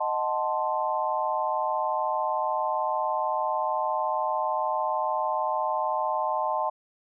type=chord; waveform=sine; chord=D# diminished seventh; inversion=none; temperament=equal; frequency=622.3 / 740 / 880 / 1046.5 Hz; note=D#5 / F#5 / A5 / C6; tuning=0 / 0 / 0 / 0 cents; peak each=-30 / -32 / -28 / -30 dBFS; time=0-6.7 s; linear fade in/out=10 ms; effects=none